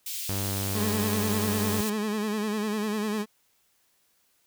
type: high-pass noise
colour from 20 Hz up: white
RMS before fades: -34 dBFS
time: 0.06-1.9 s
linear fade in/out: 5 ms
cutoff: 2600 Hz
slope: 24 dB/octave
type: tone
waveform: sawtooth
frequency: 98 Hz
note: G2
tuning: in tune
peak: -25 dBFS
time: 0.29-1.81 s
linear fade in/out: 0 ms
type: tone with vibrato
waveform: 30% pulse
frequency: 212.2 Hz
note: G#3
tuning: 38 cents sharp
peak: -24 dBFS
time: 0.73-3.26 s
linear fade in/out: 50 ms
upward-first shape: sine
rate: 10 Hz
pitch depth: 61 cents each way
effects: white hiss -68 dBFS RMS until 4.46 s